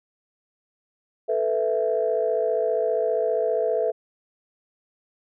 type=chord; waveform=sine; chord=A suspended second; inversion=none; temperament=just; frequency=440 / 495 / 660 Hz; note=A4 / B4 / E5; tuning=0 / +4 / +2 cents; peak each=-24 / -25 / -24 dBFS; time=1.28-3.92 s; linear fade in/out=20 ms; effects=tanh soft clip ceiling -11 dBFS